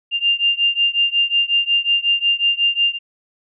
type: beating tone pair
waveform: sine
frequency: 2794 / 2799.5 Hz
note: F7 / F7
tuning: 0 / +4 cents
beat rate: 5.5 Hz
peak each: -17 / -18 dBFS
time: 0.11-2.99 s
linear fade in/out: 50 ms
effects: none